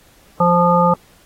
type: harmonic tone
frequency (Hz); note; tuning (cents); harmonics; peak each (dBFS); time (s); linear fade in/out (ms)
174.61; F3; 0; 1 / 3 / 5 / 7; -16 / -16 / -16 / -16; 0.4-0.94; 5
effects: pink hiss -51 dBFS RMS until 1.25 s + AAC 48 kbps